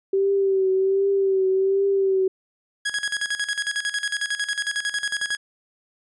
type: tone with vibrato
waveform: sine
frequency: 386.9 Hz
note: G4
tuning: 23 cents flat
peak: -17 dBFS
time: 0.13-2.28 s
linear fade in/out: 5 ms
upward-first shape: triangle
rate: 1.3 Hz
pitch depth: 45 cents each way
type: tone with tremolo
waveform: sawtooth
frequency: 1661.2 Hz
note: G#6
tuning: in tune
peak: -18 dBFS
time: 2.85-5.37 s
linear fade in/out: 10 ms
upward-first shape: square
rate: 11 Hz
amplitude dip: 75%
effects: resampled to 24000 Hz